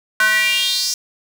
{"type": "tone with high-pass filter sweep", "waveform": "square", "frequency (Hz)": 215.1, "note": "A3", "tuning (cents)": -39, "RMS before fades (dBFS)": -17, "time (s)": [0.2, 0.94], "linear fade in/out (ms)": 2, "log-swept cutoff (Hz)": [1400, 5800], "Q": 4.9, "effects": []}